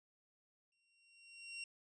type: tone with exponential growth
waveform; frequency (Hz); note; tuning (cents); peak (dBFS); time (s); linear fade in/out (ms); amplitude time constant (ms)
sawtooth; 2748; F7; -29; -39; 0.72-1.64; 2; 200
effects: resampled to 22050 Hz